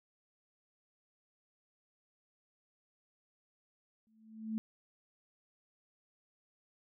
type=tone with exponential growth; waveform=sine; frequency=220 Hz; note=A3; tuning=in tune; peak=-31 dBFS; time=4.07-4.58 s; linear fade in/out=0 ms; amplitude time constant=110 ms; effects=none